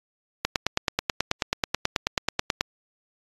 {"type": "click train", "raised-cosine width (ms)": 0.2, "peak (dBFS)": -4, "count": 21, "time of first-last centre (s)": [0.45, 2.61], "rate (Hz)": 9.26, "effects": ["AAC 32 kbps"]}